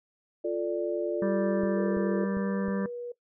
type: chord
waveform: sine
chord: D minor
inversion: first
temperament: equal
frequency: 349.2 / 440 / 587.3 Hz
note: F4 / A4 / D5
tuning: 0 / 0 / 0 cents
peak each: -30 / -32 / -31 dBFS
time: 0.44-2.25 s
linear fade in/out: 10 ms
type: harmonic tone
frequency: 196 Hz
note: G3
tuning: in tune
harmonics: 1 / 2 / 3 / 5 / 6 / 7 / 8 / 9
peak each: -28 / -39 / -40 / -45 / -44 / -55 / -46 / -46 dBFS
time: 1.22-2.86 s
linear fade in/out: 2 ms
type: clicks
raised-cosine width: 3 ms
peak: -27 dBFS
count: 4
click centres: 1.635 / 1.969 / 2.37 / 2.683 s
type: tone with pitch glide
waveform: sine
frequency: 474.5 to 482.8 Hz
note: A#4 to B4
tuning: +31 to -39 cents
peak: -34 dBFS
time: 1.77-3.12 s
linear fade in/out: 5 ms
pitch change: +30 cents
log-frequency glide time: 2.33-2.63 s
effects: noise-tail reverb RT60 0.1 s tail -18 dB re dry